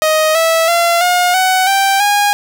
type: tone with pitch steps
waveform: sawtooth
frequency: 625 / 653.8 / 683.9 / 715.5 / 748.4 / 782.9 / 819 Hz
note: D#5 / E5 / F5 / F5 / F#5 / G5 / G#5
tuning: +8 / -14 / -36 / +42 / +20 / -2 / -24 cents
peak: -6 dBFS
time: 0.02-2.33 s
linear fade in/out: 0 ms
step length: 330 ms
effects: none